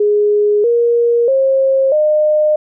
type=tone with pitch steps; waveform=sine; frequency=415.7 / 472 / 536 / 608.6 Hz; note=G#4 / A#4 / C5 / D#5; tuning=+2 / +22 / +42 / -38 cents; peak=-9 dBFS; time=0-2.56 s; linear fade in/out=5 ms; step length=640 ms; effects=none